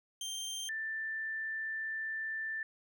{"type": "tone pair in turn", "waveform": ["25% pulse", "sine"], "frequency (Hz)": [3158, 1772.4], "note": ["G7", "A6"], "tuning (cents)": [12, 12], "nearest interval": "minor seventh", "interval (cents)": 1000, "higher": "first", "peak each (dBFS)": [-34, -35], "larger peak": "first", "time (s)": [[0.21, 0.69], [0.69, 2.63]], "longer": "second", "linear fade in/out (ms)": 2, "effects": []}